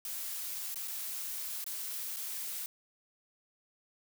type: noise with dropouts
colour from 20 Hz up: blue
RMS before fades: -39 dBFS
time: 0.05-2.66 s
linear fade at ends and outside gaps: 1 ms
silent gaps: 0.744-0.758 / 0.876-0.88 / 1.642-1.664 / 2.162-2.168 s
effects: none